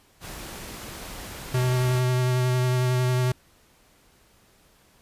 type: noise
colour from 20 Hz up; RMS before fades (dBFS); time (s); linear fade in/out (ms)
pink; -38; 0.2-2.03; 50
type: tone with vibrato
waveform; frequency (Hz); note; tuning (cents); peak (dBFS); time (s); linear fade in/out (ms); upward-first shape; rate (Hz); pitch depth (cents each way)
square; 126.2; B2; +38; -21; 1.54-3.32; 5; sine; 11; 14
effects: pink hiss -59 dBFS RMS until 5.01 s + resampled to 32000 Hz